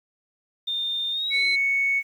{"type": "tone with pitch glide", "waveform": "sine", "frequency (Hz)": [3623, 4067], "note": ["A7", "C8"], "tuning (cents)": [50, -50], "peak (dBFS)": -24, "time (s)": [0.67, 1.56], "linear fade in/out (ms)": 10, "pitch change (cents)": 200, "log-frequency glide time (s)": [1.11, 1.45]}
{"type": "tone", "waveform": "sine", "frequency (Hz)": 2217, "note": "C#7", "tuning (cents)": 0, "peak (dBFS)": -19, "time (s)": [1.3, 2.03], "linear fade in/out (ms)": 50}
{"effects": ["tanh soft clip ceiling -13 dBFS", "9-bit"]}